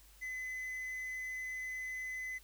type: tone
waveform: triangle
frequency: 2023 Hz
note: B6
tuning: 41 cents sharp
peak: -37 dBFS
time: 0.21-2.39 s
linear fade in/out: 20 ms
effects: added 50 Hz sine -60 dBFS peak until 2.43 s + white hiss -63 dBFS RMS until 2.43 s